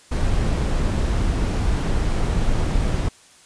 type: noise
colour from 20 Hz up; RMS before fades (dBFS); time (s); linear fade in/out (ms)
brown; -20; 0.11-3.09; 10
effects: white hiss -50 dBFS RMS until 3.45 s + resampled to 22050 Hz